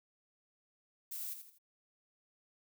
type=noise with echo; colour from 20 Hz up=violet; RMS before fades=-42 dBFS; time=1.11-1.34 s; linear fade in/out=10 ms; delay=82 ms; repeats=3; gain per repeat=-8 dB; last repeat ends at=1.586 s; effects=none